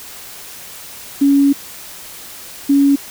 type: tone pair in turn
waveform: sine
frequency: 280 / 280 Hz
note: C#4 / C#4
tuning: +18 / +18 cents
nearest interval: unison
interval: 0 cents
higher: neither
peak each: -8 dBFS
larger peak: neither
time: 1.21-1.53 / 2.69-2.96 s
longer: first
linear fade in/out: 10 ms
effects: white hiss -34 dBFS RMS until 3.1 s